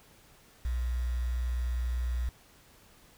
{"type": "tone with quantisation", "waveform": "sine", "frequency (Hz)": 61, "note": "B1", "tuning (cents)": -21, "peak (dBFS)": -28, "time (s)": [0.65, 2.29], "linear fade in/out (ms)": 0, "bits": 8, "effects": ["pink hiss -59 dBFS RMS until 3.17 s"]}